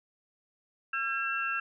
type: tone cluster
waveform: sine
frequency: 1353 / 1622 / 2699 Hz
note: E6 / G#6 / E7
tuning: +45 / -41 / +40 cents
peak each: -33 / -33 / -34 dBFS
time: 0.93-1.6 s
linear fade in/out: 5 ms
effects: none